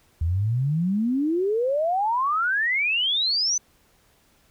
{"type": "exponential sweep", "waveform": "sine", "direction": "up", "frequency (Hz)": [77.78, 6170], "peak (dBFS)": -20, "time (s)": [0.21, 3.58], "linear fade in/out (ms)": 5, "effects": ["pink hiss -61 dBFS RMS until 4.5 s"]}